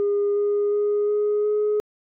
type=tone with pitch steps; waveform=sine; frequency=407.3 / 410.6 / 413.9 / 417.3 / 420.7 Hz; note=G#4 / G#4 / G#4 / G#4 / G#4; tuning=-34 / -20 / -6 / +8 / +22 cents; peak=-17 dBFS; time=0-1.8 s; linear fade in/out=0 ms; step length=360 ms; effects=tanh soft clip ceiling -16 dBFS